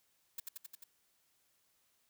blue noise with echo, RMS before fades -41 dBFS, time 0.38-0.4 s, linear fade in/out 5 ms, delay 88 ms, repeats 5, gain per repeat -2 dB, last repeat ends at 0.84 s, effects white hiss -75 dBFS RMS until 2.09 s

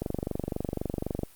click train, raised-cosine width 2 ms, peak -16 dBFS, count 30, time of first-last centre 0.02-1.233 s, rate 23.9 Hz, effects white hiss -56 dBFS RMS until 1.35 s + Opus 32 kbps

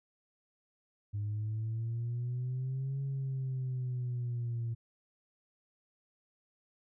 sine exponential two-way sweep, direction up then down, 102.2 to 137.6 to 115.3 Hz, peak -31 dBFS, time 1.13-4.75 s, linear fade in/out 20 ms, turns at 3.01 s, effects tanh soft clip ceiling -30 dBFS

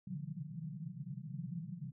pink band-pass noise, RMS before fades -44 dBFS, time 0.07-1.92 s, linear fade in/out 5 ms, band 130 to 190 Hz, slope 96 dB/octave, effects none

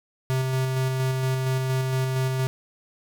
square tone with tremolo, 130.81 Hz, C3, in tune, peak -22 dBFS, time 0.3-2.47 s, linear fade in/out 0 ms, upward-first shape square, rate 4.3 Hz, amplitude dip 25%, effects none

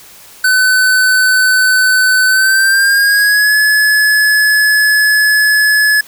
square tone with pitch glide, 1512 to 1707 Hz, F#6 to G#6, +37 to +47 cents, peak -8 dBFS, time 0.44-6.01 s, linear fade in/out 5 ms, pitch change +210 cents, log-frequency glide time 2.27-3.56 s, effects white hiss -38 dBFS RMS until 6.07 s

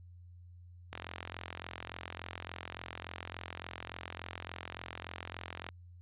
click train, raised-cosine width 0.3 ms, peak -24 dBFS, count 208, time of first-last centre 0.93-5.689 s, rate 43.5 Hz, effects added 88 Hz sine -51 dBFS peak until 6.01 s + resampled to 8000 Hz

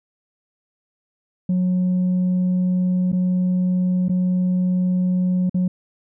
sine tone with dropouts, 182.2 Hz, F#3, 26 cents flat, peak -14 dBFS, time 1.49-5.68 s, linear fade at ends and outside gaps 5 ms, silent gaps 3.119-3.128 / 4.084-4.094 / 5.496-5.544 s, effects tanh soft clip ceiling -15 dBFS

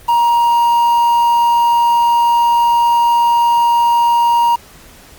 triangle tone with quantisation, 943 Hz, A#5, 20 cents sharp, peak -7 dBFS, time 0.08-4.56 s, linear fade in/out 10 ms, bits 5, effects pink hiss -41 dBFS RMS until 5.18 s + Opus 32 kbps

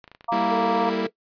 clicks, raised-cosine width 0.3 ms, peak -28 dBFS, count 10, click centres 0.042 / 0.078 / 0.116 / 0.149 / 0.209 / 0.244 / 0.319 / 0.365 / 0.452 / 0.527 s
harmonic tone, 233.1 Hz, A#3, in tune, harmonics 3 / 4 / 5, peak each -26 / -26 / -28 dBFS, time 0.28-0.9 s, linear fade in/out 10 ms
sawtooth chord, E diminished, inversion first, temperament equal, 196 / 233.1 / 329.6 Hz, G3 / Bb3 / E4, 0 / 0 / 0 cents, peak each -25 / -25 / -24 dBFS, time 0.32-1.07 s, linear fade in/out 5 ms
sine tone, 448.9 Hz, A4, 35 cents sharp, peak -25 dBFS, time 0.48-1.1 s, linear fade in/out 50 ms
effects noise-tail reverb RT60 0.1 s tail -18 dB re dry + resampled to 11025 Hz

